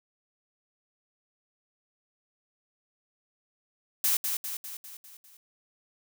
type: noise with echo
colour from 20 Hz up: blue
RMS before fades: -25 dBFS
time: 4.04-4.17 s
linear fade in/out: 2 ms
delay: 200 ms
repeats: 6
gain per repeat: -5 dB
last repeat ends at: 5.37 s
effects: none